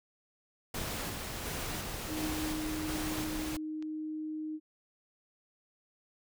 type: noise with tremolo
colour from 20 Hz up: pink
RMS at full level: -37 dBFS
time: 0.74-3.57 s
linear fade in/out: 5 ms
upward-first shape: square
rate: 1.4 Hz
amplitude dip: 25%
type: tone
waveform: sine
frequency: 310 Hz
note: D#4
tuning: 6 cents flat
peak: -35 dBFS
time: 2.07-4.6 s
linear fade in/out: 50 ms
type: click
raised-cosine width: 0.2 ms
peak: -34 dBFS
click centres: 3.825 s
effects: none